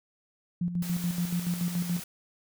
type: tone with tremolo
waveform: sine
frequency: 174.8 Hz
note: F3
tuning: 2 cents sharp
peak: -25 dBFS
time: 0.61-2 s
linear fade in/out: 5 ms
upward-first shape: square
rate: 7 Hz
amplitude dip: 60%
type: noise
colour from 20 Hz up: white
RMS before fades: -41 dBFS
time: 0.82-2.04 s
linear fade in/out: 5 ms
effects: none